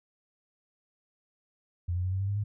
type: tone with pitch steps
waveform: sine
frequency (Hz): 87.31 / 89.87 / 92.5 / 95.21 / 98 / 100.87 / 103.83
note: F2 / F#2 / F#2 / G2 / G2 / G2 / G#2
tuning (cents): 0 / -50 / 0 / -50 / 0 / +50 / 0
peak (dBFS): -27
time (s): 1.88-2.44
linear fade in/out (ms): 10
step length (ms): 80
effects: none